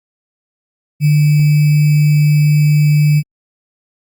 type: tone with sample-and-hold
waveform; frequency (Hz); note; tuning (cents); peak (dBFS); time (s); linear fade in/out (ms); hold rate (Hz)
sine; 149.3; D3; +29; -7; 1-3.23; 50; 2450
effects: Opus 32 kbps